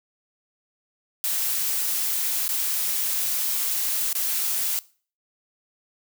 blue noise with dropouts, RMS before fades -25 dBFS, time 1.24-4.79 s, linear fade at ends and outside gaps 0 ms, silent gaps 2.48-2.49 / 4.129-4.152 s, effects noise-tail reverb RT60 0.4 s tail -20 dB re dry

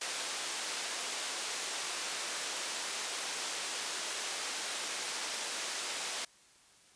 white band-pass noise, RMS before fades -38 dBFS, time 0.01-6.25 s, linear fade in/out 5 ms, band 380 to 7500 Hz, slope 12 dB/octave, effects white hiss -62 dBFS RMS until 6.95 s + resampled to 22050 Hz

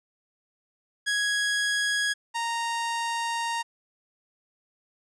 sawtooth tone pair in turn, 1661.2 / 928.8 Hz, G#6 / A#5, 0 / -7 cents, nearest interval minor seventh, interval 1007 cents, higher first, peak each -20 / -23 dBFS, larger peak first, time 1.06-2.14 / 2.34-3.63 s, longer second, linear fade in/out 20 ms, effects resampled to 22050 Hz

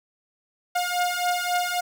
sawtooth beating tone pair, 711 / 714.7 Hz, F5 / F5, +31 / +40 cents, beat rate 3.7 Hz, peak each -22 dBFS, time 0.75-1.81 s, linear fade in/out 10 ms, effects none

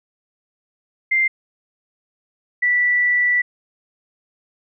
sine tone pair in turn, 2093 / 1963.6 Hz, C7 / B6, 0 / -10 cents, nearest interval minor second, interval 110 cents, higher first, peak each -14 dBFS, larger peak neither, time 1.11-1.28 / 2.62-3.42 s, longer second, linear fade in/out 10 ms, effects none

